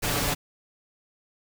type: noise with comb filter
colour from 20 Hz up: pink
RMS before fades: -26 dBFS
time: 0.02-0.35 s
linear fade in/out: 20 ms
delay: 6.9 ms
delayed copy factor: +0.7
effects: none